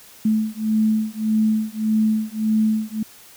sine beating tone pair, 216.7 / 218.4 Hz, A3 / A3, -26 / -13 cents, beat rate 1.7 Hz, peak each -20 dBFS, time 0.25-3.03 s, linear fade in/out 5 ms, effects white hiss -46 dBFS RMS until 3.36 s

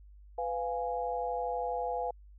sine chord, F diminished, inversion second, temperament equal with one note detuned, 499.6 / 698.5 / 830.6 Hz, Cb5 / F5 / Ab5, +20 / 0 / 0 cents, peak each -35 / -35 / -36 dBFS, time 0.38-2.11 s, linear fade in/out 5 ms, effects added 50 Hz sine -51 dBFS peak until 2.38 s

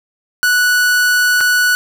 45% pulse tone with dropouts, 1476 Hz, F#6, 5 cents flat, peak -10 dBFS, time 0.43-1.75 s, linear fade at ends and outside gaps 0 ms, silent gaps 1.406-1.41 s, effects none

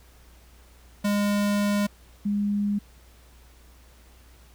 square / sine tone pair in turn, 204.5 / 204.5 Hz, G#3 / G#3, -26 / -26 cents, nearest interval unison, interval 0 cents, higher neither, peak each -22 dBFS, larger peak neither, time 1.04-1.87 / 2.25-2.79 s, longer first, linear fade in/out 10 ms, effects added 60 Hz sine -51 dBFS peak until 4.54 s + pink hiss -57 dBFS RMS until 4.54 s

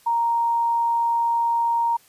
sine tone, 932.3 Hz, A#5, in tune, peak -18 dBFS, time 0.06-1.97 s, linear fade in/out 10 ms, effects white hiss -55 dBFS RMS until 2.08 s + resampled to 32000 Hz

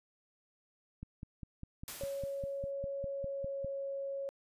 click train, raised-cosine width 5 ms, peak -31 dBFS, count 14, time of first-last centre 1.03-3.646 s, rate 4.97 Hz
white noise with exponential decay, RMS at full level -42 dBFS, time 1.88-2.71 s, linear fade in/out 0 ms, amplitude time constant 180 ms
sine tone with pitch glide, 554.4 to 550.9 Hz, C#5 to C#5, 0 to -11 cents, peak -36 dBFS, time 2.01-4.29 s, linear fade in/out 0 ms, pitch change -11 cents, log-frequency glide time 3.01-3.65 s
effects resampled to 32000 Hz

